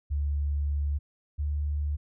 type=tone pair in turn; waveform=sine; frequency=72.2 / 73.46 Hz; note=D2 / D2; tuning=-29 / +1 cents; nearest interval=unison; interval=30 cents; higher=second; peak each=-25 / -26 dBFS; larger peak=first; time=0.1-0.99 / 1.38-1.97 s; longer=first; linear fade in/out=20 ms; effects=none